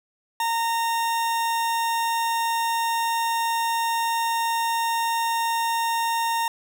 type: tone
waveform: 40% pulse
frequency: 921 Hz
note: A#5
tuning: 21 cents flat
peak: -21 dBFS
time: 0.4-6.48 s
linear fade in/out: 2 ms
effects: none